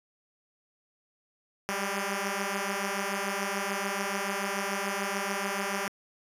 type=beating tone pair; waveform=5% pulse; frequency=194.9 / 201.8 Hz; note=G3 / G#3; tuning=-10 / -49 cents; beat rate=6.9 Hz; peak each=-21 dBFS; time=1.69-5.88 s; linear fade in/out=0 ms; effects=resampled to 32000 Hz